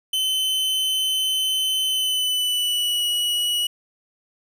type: tone with pitch glide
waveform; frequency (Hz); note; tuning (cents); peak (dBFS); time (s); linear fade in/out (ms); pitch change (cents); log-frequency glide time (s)
45% pulse; 3052 to 2924; G7 to F#7; -47 to -21; -20; 0.13-3.67; 5; -74; 1.86-3.06
effects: none